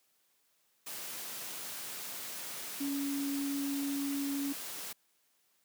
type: tone in noise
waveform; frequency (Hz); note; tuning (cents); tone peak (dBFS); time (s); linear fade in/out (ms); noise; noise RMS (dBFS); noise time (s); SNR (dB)
sine; 280; C#4; +18; -32; 2.8-4.53; 10; white; -42; 0.86-4.93; +7
effects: white hiss -73 dBFS RMS until 5.64 s + high-pass 150 Hz 12 dB/octave